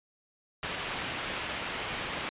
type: low-pass noise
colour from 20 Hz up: white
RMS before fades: -36 dBFS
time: 0.63-2.29 s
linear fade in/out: 0 ms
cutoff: 3300 Hz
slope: 24 dB/octave
effects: resampled to 8000 Hz